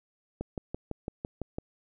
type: click train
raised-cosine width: 2 ms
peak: -20 dBFS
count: 8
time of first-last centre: 0.41-1.584 s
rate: 5.96 Hz
effects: none